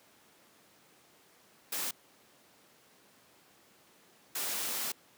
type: noise bursts at uneven times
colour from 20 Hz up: white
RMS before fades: -35 dBFS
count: 2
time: 1.72-1.91 / 4.35-4.92 s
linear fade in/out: 5 ms
effects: pink hiss -62 dBFS RMS until 5.17 s + high-pass 200 Hz 12 dB/octave